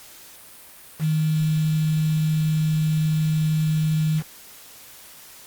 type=tone with quantisation; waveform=sine; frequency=156.2 Hz; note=D#3; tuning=7 cents sharp; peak=-18 dBFS; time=0.99-4.23 s; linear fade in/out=50 ms; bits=6; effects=white hiss -45 dBFS RMS until 5.46 s + Opus 48 kbps